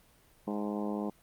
harmonic tone with a mistuned harmonic, 103.83 Hz, G#2, in tune, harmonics 2 / 3 / 4 / 5 / 6 / 7 / 8 / 9 / 10, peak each -34 / -38 / -40 / -42 / -44 / -45 / -46 / -47 / -48 dBFS, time 0.47-1.1 s, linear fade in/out 5 ms, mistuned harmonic 9, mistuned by -36 cents, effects pink hiss -63 dBFS RMS until 1.22 s + Opus 32 kbps

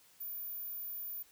sine tone, 14830 Hz, A#9, 10 cents flat, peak -39 dBFS, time 0.2-1.23 s, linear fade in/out 10 ms, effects white hiss -64 dBFS RMS until 1.31 s

